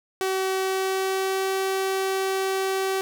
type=tone with pitch glide; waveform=sawtooth; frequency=380.1 to 383.6 Hz; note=F#4 to G4; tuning=+47 to -37 cents; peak=-19 dBFS; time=0.21-3.01 s; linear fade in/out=0 ms; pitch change=+16 cents; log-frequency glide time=0.56-1.52 s; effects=none